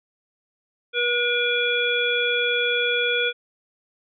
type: harmonic tone with a mistuned harmonic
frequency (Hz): 482.8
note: B4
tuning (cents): -39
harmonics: 1 / 3 / 5 / 7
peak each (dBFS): -25 / -25 / -25 / -25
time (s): 0.93-3.33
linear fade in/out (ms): 50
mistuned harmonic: 5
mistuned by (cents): -17
effects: none